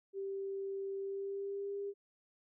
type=tone with pitch glide; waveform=sine; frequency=391.3 to 401.1 Hz; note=G4 to G4; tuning=-3 to +40 cents; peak=-37 dBFS; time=0.13-1.94 s; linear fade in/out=50 ms; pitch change=+43 cents; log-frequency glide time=0.98-1.79 s; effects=none